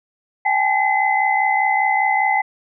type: tone cluster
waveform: sine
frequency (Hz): 787 / 852 / 2039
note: G5 / G#5 / C7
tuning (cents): +7 / +44 / -45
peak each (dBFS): -19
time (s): 0.45-2.42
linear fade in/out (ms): 10
effects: none